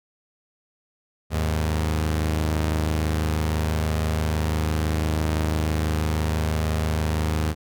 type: tone pair together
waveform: sawtooth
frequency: 77.78 / 103.83 Hz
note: D#2 / G#2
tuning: 0 / 0 cents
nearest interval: perfect fourth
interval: 500 cents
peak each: -18 / -25 dBFS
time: 1.3-7.55 s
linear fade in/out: 50 ms
effects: none